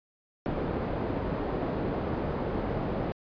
white low-pass noise, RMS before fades -31 dBFS, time 0.46-3.12 s, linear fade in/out 0 ms, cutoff 510 Hz, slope 12 dB/octave, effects resampled to 11025 Hz

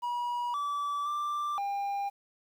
triangle tone with pitch steps, 965 / 1155 / 1179 / 801 Hz, B5 / D6 / D6 / G5, -40 / -29 / +6 / +37 cents, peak -28 dBFS, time 0.02-2.1 s, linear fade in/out 20 ms, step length 520 ms, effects 10-bit

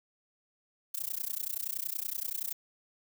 violet noise with amplitude modulation, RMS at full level -32 dBFS, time 0.94-2.53 s, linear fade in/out 5 ms, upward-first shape sine, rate 30.6 Hz, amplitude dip 100%, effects none

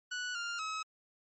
sawtooth tone with pitch steps, 1477 / 1399 / 1282 Hz, F#6 / F6 / E6, -3 / +3 / -49 cents, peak -32 dBFS, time 0.11-0.83 s, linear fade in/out 10 ms, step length 240 ms, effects MP3 32 kbps

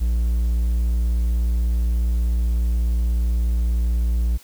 triangle tone, 58.27 Hz, A#1, in tune, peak -15 dBFS, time 0-4.38 s, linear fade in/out 20 ms, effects white hiss -49 dBFS RMS until 4.43 s

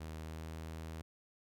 sawtooth tone with pitch glide, 78.8 to 80.18 Hz, D#2 to E2, +23 to -47 cents, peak -39 dBFS, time 0-1.02 s, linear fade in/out 10 ms, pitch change +30 cents, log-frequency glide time 0.15-0.43 s, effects none

